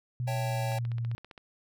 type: tone with pitch glide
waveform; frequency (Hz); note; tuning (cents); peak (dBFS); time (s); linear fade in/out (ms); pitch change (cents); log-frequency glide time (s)
sine; 123.47 to 116.94; B2 to A#2; 0 to +6; -29; 0.2-1.15; 0; -94; 0.36-0.97
type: chord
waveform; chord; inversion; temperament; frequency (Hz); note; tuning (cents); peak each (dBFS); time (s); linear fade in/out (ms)
square; A dominant seventh; first; equal; 554.4 / 659.3 / 784 / 880; C#5 / E5 / G5 / A5; 0 / 0 / 0 / 0; -38 / -43 / -38 / -42; 0.27-0.79; 10
type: click train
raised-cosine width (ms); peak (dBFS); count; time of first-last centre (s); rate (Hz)
0.3; -31; 11; 0.72-1.378; 15.2
effects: none